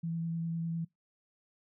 sine tone with vibrato, 165.9 Hz, E3, 11 cents sharp, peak -32 dBFS, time 0.03-0.85 s, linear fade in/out 10 ms, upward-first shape sine, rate 9.9 Hz, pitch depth 12 cents each way, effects noise-tail reverb RT60 0.2 s tail -25 dB re dry

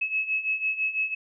sine beating tone pair, 2578 / 2584 Hz, E7 / E7, -39 / -35 cents, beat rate 6 Hz, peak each -30 / -26 dBFS, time 0.01-1.15 s, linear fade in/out 10 ms, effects none

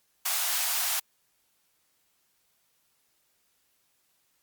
white high-pass noise, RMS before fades -28 dBFS, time 0.25-1 s, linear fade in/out 10 ms, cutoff 640 Hz, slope 96 dB/octave, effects white hiss -71 dBFS RMS until 4.42 s + Opus 48 kbps

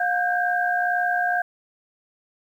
sine tone cluster, 713 / 1545 / 1607 Hz, F5 / G6 / G6, +36 / -26 / +43 cents, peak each -22 / -29 / -24 dBFS, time 0-1.42 s, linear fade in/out 5 ms, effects 9-bit

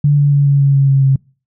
sine tone with pitch steps, 145.2 / 143.7 / 142.21 / 140.74 / 139.29 / 137.84 / 136.42 / 135.01 Hz, D3 / D3 / C#3 / C#3 / C#3 / C#3 / C#3 / C#3, -19 / -37 / +45 / +27 / +9 / -9 / -27 / -45 cents, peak -7 dBFS, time 0.04-1.16 s, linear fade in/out 5 ms, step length 140 ms, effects noise-tail reverb RT60 0.4 s tail -26 dB re dry

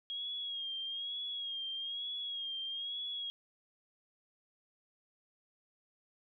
sine tone with vibrato, 3273 Hz, G#7, 26 cents flat, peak -37 dBFS, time 0.1-3.3 s, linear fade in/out 0 ms, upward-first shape sine, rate 1.1 Hz, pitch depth 55 cents each way, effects none

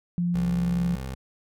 sine tone, 174.61 Hz, F3, in tune, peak -22 dBFS, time 0.18-0.95 s, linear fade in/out 0 ms
20% pulse tone with pitch glide, 65 to 65.72 Hz, C2 to C2, -11 to +8 cents, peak -27 dBFS, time 0.34-1.15 s, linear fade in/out 10 ms, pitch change +19 cents, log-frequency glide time 0.53-0.84 s
effects none

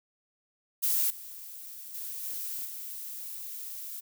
violet noise with level steps, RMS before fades -27 / -44 / -38 / -36 / -40 dBFS, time 0.82-4.01 s, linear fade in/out 20 ms, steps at 1.1 / 1.94 / 2.23 / 2.65 s, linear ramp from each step 5 ms, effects none

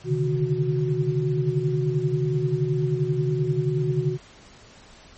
sine tone cluster, 131.3 / 143.7 / 154.1 / 367.6 Hz, C3 / D3 / D#3 / F#4, +6 / -37 / -16 / -11 cents, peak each -26 dBFS, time 0.04-4.18 s, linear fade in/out 50 ms, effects pink hiss -49 dBFS RMS until 5.17 s + MP3 32 kbps

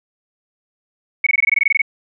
sine tone bursts, 2217 Hz, C#7, in tune, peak -10 dBFS, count 13, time 1.24-1.818 s, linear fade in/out 5 ms, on 26 ms, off 20 ms, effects none

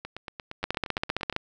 two click trains, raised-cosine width 0.3 ms, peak -10 / -20 dBFS, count 12 / 12, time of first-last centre 0.64-1.364 / 0.05-1.326 s, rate 15.2 / 8.62 Hz, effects none

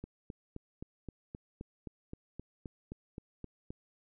click train, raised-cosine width 3 ms, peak -29 dBFS, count 15, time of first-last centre 0.04-3.705 s, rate 3.82 Hz, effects none

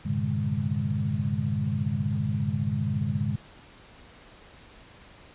sine tone cluster, 97.9 / 114.3 / 135.2 / 150 / 205.7 Hz, G2 / A#2 / C#3 / D3 / G#3, -2 / -34 / -43 / +37 / -16 cents, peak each -31 dBFS, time 0.05-3.36 s, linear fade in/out 10 ms, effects pink hiss -51 dBFS RMS until 5.34 s + resampled to 8000 Hz

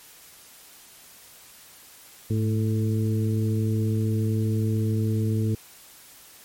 harmonic tone with a mistuned harmonic, 110 Hz, A2, in tune, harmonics 1 / 2 / 3 / 4, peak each -22 / -28 / -32 / -34 dBFS, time 2.3-5.55 s, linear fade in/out 5 ms, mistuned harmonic 1, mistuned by -47 cents, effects white hiss -49 dBFS RMS until 6.44 s + MP3 64 kbps

